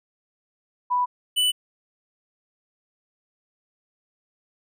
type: tone pair in turn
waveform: sine / square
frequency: 987.8 / 2981 Hz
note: B5 / F#7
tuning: 0 / +12 cents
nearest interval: octave + perfect fifth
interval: 1912 cents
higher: second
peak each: -19 dBFS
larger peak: neither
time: 0.9-1.06 / 1.36-1.52 s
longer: neither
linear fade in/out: 20 ms
effects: none